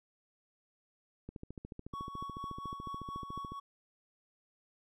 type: click train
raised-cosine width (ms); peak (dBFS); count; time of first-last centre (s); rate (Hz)
3; -31; 32; 1.29-3.52; 13.9
type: tone with tremolo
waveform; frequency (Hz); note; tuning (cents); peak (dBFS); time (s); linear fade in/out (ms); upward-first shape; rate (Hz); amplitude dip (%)
triangle; 1116; C#6; +11; -37; 1.93-3.6; 10; sine; 4.3; 50
effects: none